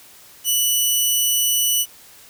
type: tone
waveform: 10% pulse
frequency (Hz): 2960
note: F#7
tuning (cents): 0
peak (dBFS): -8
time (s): 0.44-1.86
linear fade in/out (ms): 50
effects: white hiss -46 dBFS RMS until 2.29 s